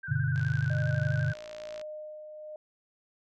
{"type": "tone with vibrato", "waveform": "sine", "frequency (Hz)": 1533, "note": "G6", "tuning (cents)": -39, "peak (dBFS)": -36, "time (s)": [0.03, 1.34], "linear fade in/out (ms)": 10, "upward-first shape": "square", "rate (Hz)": 12, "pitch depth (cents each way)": 54}
{"type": "chord", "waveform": "sine", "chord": "G major", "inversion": "none", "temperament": "equal", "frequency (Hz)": [98, 123.47, 146.83], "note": ["G2", "B2", "D3"], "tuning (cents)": [0, 0, 0], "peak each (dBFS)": [-33, -29, -29], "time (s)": [0.08, 1.33], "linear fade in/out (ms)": 20}
{"type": "click train", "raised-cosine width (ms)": 0.2, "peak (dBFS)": -29, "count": 83, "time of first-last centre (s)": [0.36, 1.814], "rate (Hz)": 56.4}
{"type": "tone with tremolo", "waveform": "sine", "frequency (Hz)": 611, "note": "D#5", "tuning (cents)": -32, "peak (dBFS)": -37, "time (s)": [0.7, 2.56], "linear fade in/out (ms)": 2, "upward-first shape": "sine", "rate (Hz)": 1.1, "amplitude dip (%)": 45}
{"effects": []}